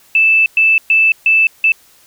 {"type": "tone bursts at uneven times", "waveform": "sine", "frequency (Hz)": 2637, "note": "E7", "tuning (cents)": 0, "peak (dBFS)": -7, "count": 5, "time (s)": [[0.15, 0.46], [0.57, 0.78], [0.9, 1.12], [1.26, 1.47], [1.64, 1.72]], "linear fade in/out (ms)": 2, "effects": ["white hiss -48 dBFS RMS until 2.06 s"]}